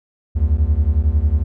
triangle beating tone pair, 69.3 / 80.3 Hz, C#2 / E2, 0 / -45 cents, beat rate 11 Hz, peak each -14 dBFS, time 0.35-1.44 s, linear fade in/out 20 ms, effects none

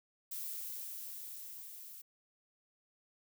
violet noise with level ramp, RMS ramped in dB -41 to -51 dBFS, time 0.31-2.02 s, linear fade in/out 10 ms, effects none

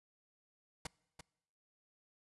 pink noise with echo, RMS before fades -41 dBFS, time 0.85-0.87 s, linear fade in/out 5 ms, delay 340 ms, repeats 1, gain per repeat -9 dB, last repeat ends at 1.21 s, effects noise-tail reverb RT60 0.9 s tail -25 dB re dry + resampled to 24000 Hz

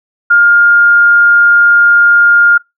sine tone, 1411 Hz, F6, 17 cents sharp, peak -3 dBFS, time 0.3-2.58 s, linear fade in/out 10 ms, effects noise-tail reverb RT60 0.2 s tail -25 dB re dry

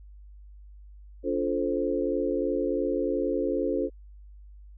sine chord, D minor seventh, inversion none, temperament equal with one note detuned, 286.3 / 349.2 / 440 / 523.3 Hz, D4 / F4 / A4 / C5, -44 / 0 / 0 / 0 cents, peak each -30 dBFS, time 1.23-3.9 s, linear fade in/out 50 ms, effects added 50 Hz sine -45 dBFS peak until 4.77 s

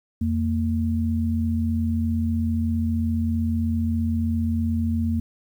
sine tone pair together, 85.7 / 228.8 Hz, F2 / A#3, -32 / -32 cents, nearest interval octave + perfect fourth, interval 1700 cents, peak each -23 dBFS, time 0.21-5.2 s, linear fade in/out 5 ms, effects 9-bit

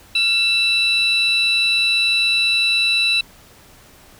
sine tone pair together, 2666 / 3945 Hz, E7 / B7, +19 / -3 cents, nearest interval perfect fifth, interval 678 cents, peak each -15 dBFS, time 0.15-3.21 s, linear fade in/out 5 ms, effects tanh soft clip ceiling -11 dBFS + pink hiss -47 dBFS RMS until 4.19 s

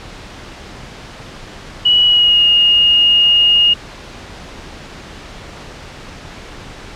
sine tone with pitch glide, 2929 to 2854 Hz, F#7 to F7, -18 to +37 cents, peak -7 dBFS, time 1.85-3.74 s, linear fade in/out 10 ms, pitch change -45 cents, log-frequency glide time 2.03-2.45 s, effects pink hiss -33 dBFS RMS until 6.95 s + low-pass 5000 Hz 12 dB/octave

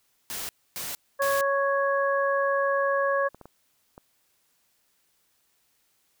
white noise bursts, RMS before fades -34 dBFS, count 3, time 0.3-1.41 s, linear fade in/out 0 ms, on 190 ms, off 270 ms
harmonic tone, 554.4 Hz, C#5, in tune, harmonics 1 / 2 / 3, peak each -24 / -27 / -29 dBFS, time 1.19-3.29 s, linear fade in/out 20 ms
clicks, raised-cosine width 1 ms, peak -30 dBFS, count 4, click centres 3.346 / 3.413 / 3.456 / 3.979 s
effects white hiss -69 dBFS RMS until 6.2 s

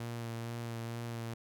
sawtooth tone with vibrato, 116.54 Hz, A#2, in tune, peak -34 dBFS, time 0-1.34 s, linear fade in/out 5 ms, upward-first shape sine, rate 2.2 Hz, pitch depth 20 cents each way, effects none

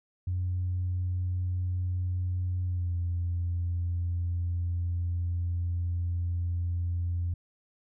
sine tone with pitch glide, 90.5 to 86.91 Hz, F#2 to F2, -38 to -8 cents, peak -26 dBFS, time 0.27-7.34 s, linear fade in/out 5 ms, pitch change -70 cents, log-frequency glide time 2.65-2.95 s, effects tanh soft clip ceiling -23 dBFS

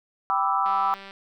sine chord, E minor seventh, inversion first, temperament equal, 784 / 987.8 / 1174.7 / 1318.5 Hz, G5 / B5 / D6 / E6, 0 / 0 / 0 / 0 cents, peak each -26 dBFS, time 0.3-0.94 s, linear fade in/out 0 ms
click train, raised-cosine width 0.3 ms, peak -26 dBFS, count 89, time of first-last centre 0.66-1.109 s, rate 196 Hz
effects none

